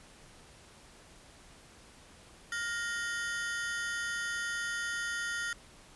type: ring-modulated tone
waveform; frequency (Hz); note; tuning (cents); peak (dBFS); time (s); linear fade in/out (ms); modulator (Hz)
40% pulse; 1636; G#6; -26; -29; 2.52-5.53; 2; 224
effects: pink hiss -56 dBFS RMS until 5.95 s + resampled to 24000 Hz